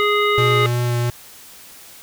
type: harmonic tone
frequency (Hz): 415.3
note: G#4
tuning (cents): 0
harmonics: 1 / 3 / 5 / 7 / 9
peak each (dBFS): -18 / -19 / -21 / -27 / -27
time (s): 0-0.66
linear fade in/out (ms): 0
type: tone with vibrato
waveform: square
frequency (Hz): 120.8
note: B2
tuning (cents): -38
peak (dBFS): -18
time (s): 0.38-1.1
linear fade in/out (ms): 0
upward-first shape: sine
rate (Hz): 2.9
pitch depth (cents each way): 12
effects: white hiss -42 dBFS RMS until 2.02 s